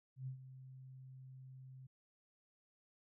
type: tone with ADSR envelope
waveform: sine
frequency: 130.81 Hz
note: C3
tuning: in tune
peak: -40 dBFS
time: 0.16-1.87 s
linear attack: 110 ms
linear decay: 99 ms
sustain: -12 dB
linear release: 9 ms
effects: none